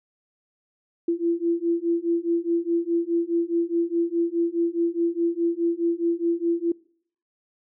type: beating tone pair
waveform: sine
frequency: 336.2 / 341 Hz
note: E4 / F4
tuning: +34 / -41 cents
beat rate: 4.8 Hz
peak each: -24 dBFS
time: 1.08-6.72 s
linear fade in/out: 5 ms
effects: noise-tail reverb RT60 0.6 s tail -24 dB re dry